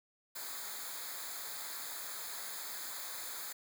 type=noise with comb filter; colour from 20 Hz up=white; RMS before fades=-43 dBFS; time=0.35-3.53 s; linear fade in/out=10 ms; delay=0.35 ms; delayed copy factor=-0.85; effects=none